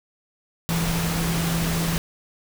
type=tone in noise; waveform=sine; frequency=166.4 Hz; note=E3; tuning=17 cents sharp; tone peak=-23 dBFS; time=0.69-1.98 s; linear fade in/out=0 ms; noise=pink; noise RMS=-27 dBFS; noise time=0.69-1.98 s; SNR=+1 dB; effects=none